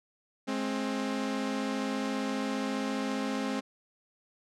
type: tone pair together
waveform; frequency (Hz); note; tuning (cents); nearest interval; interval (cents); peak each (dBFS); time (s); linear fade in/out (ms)
sawtooth; 210.7 / 265.5; G#3 / C4; +25 / +25; major third; 400; -30 / -28; 0.47-3.61; 20
effects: low-pass 7000 Hz 12 dB/octave